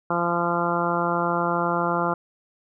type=harmonic tone; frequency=172.2 Hz; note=F3; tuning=24 cents flat; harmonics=1 / 2 / 3 / 4 / 5 / 6 / 7 / 8; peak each=-29 / -29 / -29 / -29 / -29 / -29 / -29 / -29 dBFS; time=0.1-2.14 s; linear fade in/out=5 ms; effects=none